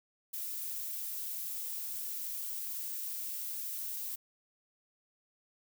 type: noise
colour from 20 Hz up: violet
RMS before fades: -39 dBFS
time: 0.33-4.16 s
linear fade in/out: 10 ms
effects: none